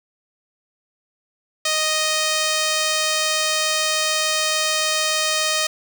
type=tone; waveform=5% pulse; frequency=622.3 Hz; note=D#5; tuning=in tune; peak=-7 dBFS; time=1.65-5.67 s; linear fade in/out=5 ms; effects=none